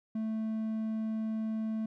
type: tone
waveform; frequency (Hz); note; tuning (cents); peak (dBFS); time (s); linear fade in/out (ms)
triangle; 220; A3; 0; -29; 0.15-1.86; 5
effects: none